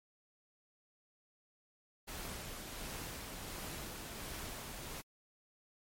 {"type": "noise with tremolo", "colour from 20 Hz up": "pink", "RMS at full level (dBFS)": -44, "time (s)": [2.07, 5.02], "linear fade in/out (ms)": 20, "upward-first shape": "sine", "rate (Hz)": 1.4, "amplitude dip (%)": 25, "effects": ["MP3 64 kbps"]}